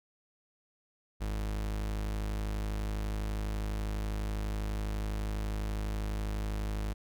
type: tone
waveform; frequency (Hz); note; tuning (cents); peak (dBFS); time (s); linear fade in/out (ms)
40% pulse; 52.1; G#1; +6; -31; 1.2-6.94; 20
effects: none